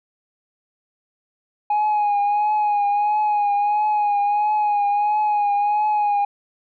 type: tone with vibrato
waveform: sine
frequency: 830.6 Hz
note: G#5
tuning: in tune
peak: -14 dBFS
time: 1.7-6.25 s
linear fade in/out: 5 ms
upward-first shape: triangle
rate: 1.5 Hz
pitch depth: 43 cents each way
effects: tanh soft clip ceiling -15 dBFS